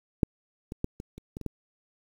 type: clicks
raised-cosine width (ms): 3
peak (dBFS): -8 / -23 / -14 / -25 / -30 / -23 / -27 / -18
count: 8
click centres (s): 0.232 / 0.721 / 0.844 / 1.001 / 1.18 / 1.369 / 1.413 / 1.463
effects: 8-bit